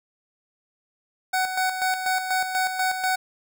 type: tone with tremolo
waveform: 25% pulse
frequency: 748 Hz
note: F#5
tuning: 19 cents sharp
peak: -17 dBFS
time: 1.33-3.16 s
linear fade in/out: 10 ms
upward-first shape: square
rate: 4.1 Hz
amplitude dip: 55%
effects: none